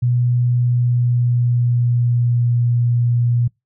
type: tone with pitch glide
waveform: sine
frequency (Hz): 122.3 to 120.06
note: B2 to B2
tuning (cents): -16 to -48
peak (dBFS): -13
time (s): 0.02-3.48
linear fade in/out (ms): 10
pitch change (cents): -32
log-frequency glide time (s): 0.56-2.52
effects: noise-tail reverb RT60 0.2 s tail -26 dB re dry